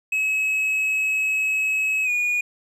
triangle tone with pitch glide, 2568 to 2448 Hz, E7 to D#7, -46 to -29 cents, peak -18 dBFS, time 0.12-2.41 s, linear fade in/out 5 ms, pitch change -83 cents, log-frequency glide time 2.04-2.1 s, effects none

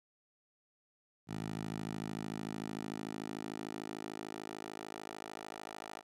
10% pulse tone with high-pass filter sweep, 53.4 Hz, G#1, 49 cents sharp, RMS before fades -43 dBFS, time 1.27-6.03 s, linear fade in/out 50 ms, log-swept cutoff 140 to 610 Hz, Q 1.4, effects low-pass 11000 Hz 12 dB/octave

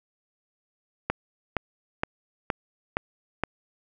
click train, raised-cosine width 0.5 ms, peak -9 dBFS, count 6, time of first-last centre 1.1-3.436 s, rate 2.14 Hz, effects none

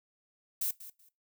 violet noise with echo, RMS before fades -32 dBFS, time 0.61-0.71 s, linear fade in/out 5 ms, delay 190 ms, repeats 2, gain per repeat -15 dB, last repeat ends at 1.09 s, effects noise-tail reverb RT60 0.2 s tail -18 dB re dry

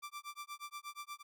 sawtooth tone with tremolo, 1174.7 Hz, D6, in tune, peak -38 dBFS, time 0.02-1.23 s, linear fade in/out 20 ms, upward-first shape sine, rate 8.4 Hz, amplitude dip 100%, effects none

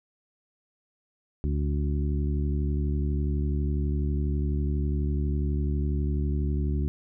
harmonic tone with a mistuned harmonic, 72.1 Hz, D2, 31 cents flat, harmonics 1 / 2 / 3 / 4 / 5, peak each -25 / -31 / -35 / -37 / -39 dBFS, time 1.44-6.88 s, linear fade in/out 0 ms, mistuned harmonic 5, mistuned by +29 cents, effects none

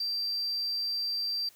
sine tone, 4699 Hz, D8, in tune, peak -27 dBFS, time 0-1.49 s, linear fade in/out 5 ms, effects tanh soft clip ceiling -27 dBFS + white hiss -59 dBFS RMS until 1.55 s

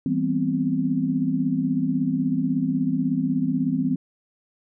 sine chord, C major seventh, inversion first, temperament just, 163.52 / 196.22 / 245.3 / 261.6 Hz, E3 / G3 / B3 / C4, -14 / +2 / -12 / 0 cents, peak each -27 / -28 / -27 / -23 dBFS, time 0.06-3.96 s, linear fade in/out 2 ms, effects none

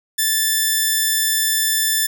5% pulse tone, 1760 Hz, A6, in tune, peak -5 dBFS, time 0.18-2.07 s, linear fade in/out 10 ms, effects none

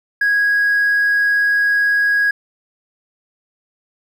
triangle tone with hard clipping, 1653 Hz, G#6, 9 cents flat, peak -12 dBFS, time 0.21-2.31 s, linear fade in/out 5 ms, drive 2 dB, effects none

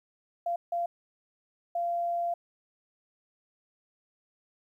sine tone bursts at uneven times, 690 Hz, F5, 21 cents flat, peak -27 dBFS, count 3, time 0.46-0.56 / 0.72-0.86 / 1.75-2.34 s, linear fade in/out 5 ms, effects 11-bit

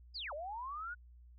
sine linear two-way sweep, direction down then up, 5090 to 555 to 1488 Hz, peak -40 dBFS, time 0.14-0.95 s, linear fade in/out 20 ms, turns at 0.33 s, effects added 60 Hz sine -55 dBFS peak until 1.38 s

